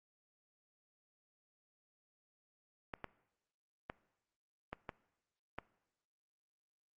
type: clicks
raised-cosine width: 0.5 ms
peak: -26 dBFS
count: 6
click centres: 2.938 / 3.043 / 3.899 / 4.73 / 4.892 / 5.586 s
effects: noise-tail reverb RT60 0.9 s tail -20 dB re dry + Opus 48 kbps